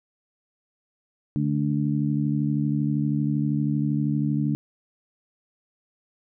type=harmonic tone; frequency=72.7 Hz; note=D2; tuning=17 cents flat; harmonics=2 / 3 / 4; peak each=-24 / -26 / -27 dBFS; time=1.36-4.55 s; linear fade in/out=0 ms; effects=none